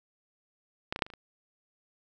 clicks, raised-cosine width 0.3 ms, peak -15 / -16 / -25 / -8 / -30 / -30 / -30 dBFS, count 7, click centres 0.925 / 0.961 / 0.991 / 1.022 / 1.065 / 1.102 / 1.137 s, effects none

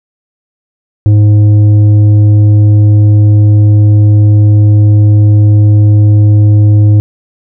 sine tone with tanh clipping, 104.6 Hz, G#2, 13 cents sharp, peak -3 dBFS, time 1.06-7 s, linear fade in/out 0 ms, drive 7 dB, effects none

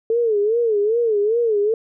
sine tone with vibrato, 440 Hz, A4, in tune, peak -15 dBFS, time 0.1-1.74 s, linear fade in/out 2 ms, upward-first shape sine, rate 2.5 Hz, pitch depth 140 cents each way, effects none

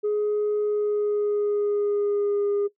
sine tone with pitch glide, 418.8 to 406.9 Hz, G#4 to G#4, +15 to -35 cents, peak -19 dBFS, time 0.03-2.68 s, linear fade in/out 20 ms, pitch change -50 cents, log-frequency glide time 0.61-2.49 s, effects noise-tail reverb RT60 0.1 s tail -17 dB re dry + tanh soft clip ceiling -19 dBFS

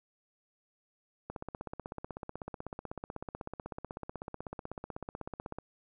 click train, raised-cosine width 1 ms, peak -25 dBFS, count 70, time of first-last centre 1.3-5.586 s, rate 16.1 Hz, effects none

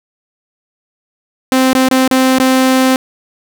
sawtooth tone with dropouts, 260.4 Hz, C4, 8 cents flat, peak -4 dBFS, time 1.52-2.96 s, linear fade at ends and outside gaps 1 ms, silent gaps 1.732-1.75 / 1.887-1.912 / 2.078-2.111 / 2.386-2.399 s, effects 7-bit

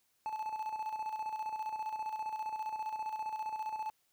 triangle tone with tremolo, 868 Hz, A5, 24 cents flat, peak -32 dBFS, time 0.26-3.9 s, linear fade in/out 0 ms, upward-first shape square, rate 15 Hz, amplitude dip 55%, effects white hiss -75 dBFS RMS until 4.12 s

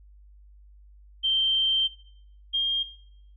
sine tone pair in turn, 3136 / 3215 Hz, G7 / G7, 0 / +43 cents, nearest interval unison, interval 43 cents, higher second, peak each -21 dBFS, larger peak neither, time 1.23-1.88 / 2.53-2.84 s, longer first, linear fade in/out 20 ms, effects noise-tail reverb RT60 0.7 s tail -17 dB re dry + added 50 Hz sine -49 dBFS peak until 3.36 s

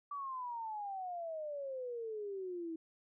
sine exponential sweep, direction down, 1163 to 320.1 Hz, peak -39 dBFS, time 0.11-2.76 s, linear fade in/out 5 ms, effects none

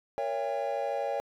triangle chord, A# diminished seventh, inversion none, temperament just, 466.2 / 559.4 / 671.3 / 805.5 Hz, A#4 / C#5 / E5 / G5, 0 / +16 / +31 / +47 cents, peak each -35 / -30 / -34 / -32 dBFS, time 0.18-1.2 s, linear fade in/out 0 ms, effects tanh soft clip ceiling -18 dBFS

